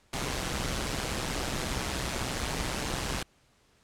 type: noise with amplitude modulation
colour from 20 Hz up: pink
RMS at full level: -29 dBFS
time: 0.13-3.23 s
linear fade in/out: 5 ms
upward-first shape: sine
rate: 130 Hz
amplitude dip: 70%
effects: pink hiss -65 dBFS RMS until 3.83 s + low-pass 9000 Hz 12 dB/octave